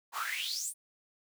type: noise with high-pass filter sweep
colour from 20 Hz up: pink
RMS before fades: -36 dBFS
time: 0.12-0.74 s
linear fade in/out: 50 ms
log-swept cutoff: 910 to 10000 Hz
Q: 9.3
effects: none